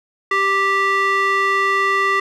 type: tone with band-pass filter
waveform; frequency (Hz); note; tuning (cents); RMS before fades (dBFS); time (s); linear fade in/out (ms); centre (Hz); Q
square; 392; G4; 0; -17; 0.31-2.2; 5; 1600; 5.1
effects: none